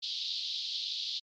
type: band-pass noise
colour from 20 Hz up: pink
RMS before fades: -36 dBFS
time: 0.02-1.2 s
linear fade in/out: 20 ms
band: 3400 to 4700 Hz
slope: 48 dB/octave
effects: MP3 64 kbps

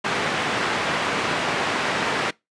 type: band-pass noise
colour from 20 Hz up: white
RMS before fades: -24 dBFS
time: 0.04-2.31 s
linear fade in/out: 10 ms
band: 140 to 2000 Hz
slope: 12 dB/octave
effects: noise-tail reverb RT60 0.2 s tail -23 dB re dry + resampled to 22050 Hz

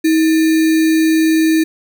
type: tone with sample-and-hold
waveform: sine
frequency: 319.4 Hz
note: D#4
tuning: 45 cents sharp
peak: -9 dBFS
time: 0.04-1.64 s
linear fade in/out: 10 ms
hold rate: 2100 Hz
effects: none

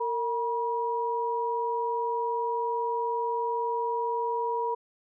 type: tone pair together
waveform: sine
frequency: 459.4 / 962 Hz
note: A#4 / B5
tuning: -25 / -46 cents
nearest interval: octave + minor second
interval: 1279 cents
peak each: -30 / -28 dBFS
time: 0-4.75 s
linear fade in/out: 10 ms
effects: none

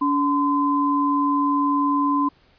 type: tone pair together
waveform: sine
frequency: 285.6 / 1025 Hz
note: D4 / C6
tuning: -48 / -36 cents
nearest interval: octave + minor seventh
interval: 2212 cents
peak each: -20 dBFS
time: 0.01-2.29 s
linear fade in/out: 10 ms
effects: pink hiss -58 dBFS RMS until 2.58 s + resampled to 11025 Hz

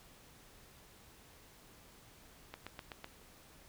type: click train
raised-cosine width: 0.3 ms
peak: -28 dBFS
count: 5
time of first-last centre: 2.54-3.044 s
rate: 7.94 Hz
effects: pink hiss -60 dBFS RMS until 3.68 s

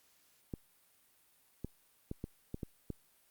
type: clicks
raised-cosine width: 3 ms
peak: -26 dBFS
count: 7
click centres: 0.538 / 1.646 / 2.114 / 2.241 / 2.544 / 2.632 / 2.903 s
effects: white hiss -69 dBFS RMS until 3.3 s + Opus 48 kbps

